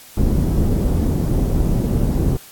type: low-pass noise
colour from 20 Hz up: pink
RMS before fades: -17 dBFS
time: 0.17-2.37 s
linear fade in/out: 5 ms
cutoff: 300 Hz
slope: 12 dB/octave
effects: white hiss -42 dBFS RMS until 2.51 s + AAC 64 kbps